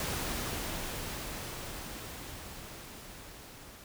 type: noise with level ramp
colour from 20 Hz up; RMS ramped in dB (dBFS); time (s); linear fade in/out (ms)
pink; -34 to -51; 0-3.84; 2
effects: none